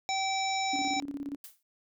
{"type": "harmonic tone", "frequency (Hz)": 771, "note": "G5", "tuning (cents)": -29, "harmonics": [1, 3, 5, 7, 9], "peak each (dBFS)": [-30, -35, -37, -38, -40], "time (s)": [0.09, 1], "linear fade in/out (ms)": 0}
{"type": "tone with tremolo", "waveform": "sine", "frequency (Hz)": 282.8, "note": "C#4", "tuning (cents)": 35, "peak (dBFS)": -32, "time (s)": [0.73, 1.36], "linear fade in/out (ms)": 5, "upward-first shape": "square", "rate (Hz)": 17, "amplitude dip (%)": 70}
{"type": "noise with exponential decay", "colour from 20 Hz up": "blue", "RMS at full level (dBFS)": -42, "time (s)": [1.44, 1.63], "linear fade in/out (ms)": 2, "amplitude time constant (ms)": 40}
{"effects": []}